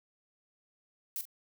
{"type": "noise with echo", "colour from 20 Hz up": "violet", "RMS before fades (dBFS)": -36, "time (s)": [1.16, 1.21], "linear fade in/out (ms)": 0, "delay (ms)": 43, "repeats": 1, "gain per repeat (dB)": -12, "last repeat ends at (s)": 1.253, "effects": []}